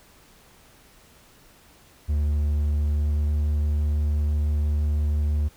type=tone with pitch glide; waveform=triangle; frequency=73.9 to 74.5 Hz; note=D2 to D2; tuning=+11 to +25 cents; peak=-18 dBFS; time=2.08-5.49 s; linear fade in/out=20 ms; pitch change=+14 cents; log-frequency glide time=2.79-3.34 s; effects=pink hiss -54 dBFS RMS until 5.56 s